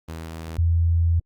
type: tone pair in turn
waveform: sawtooth / sine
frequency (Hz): 81 / 83.94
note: E2 / E2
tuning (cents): -30 / +32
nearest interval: minor second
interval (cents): 62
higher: second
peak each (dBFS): -27 / -16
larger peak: second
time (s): 0.08-0.58 / 0.58-1.2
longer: second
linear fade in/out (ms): 10
effects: Opus 24 kbps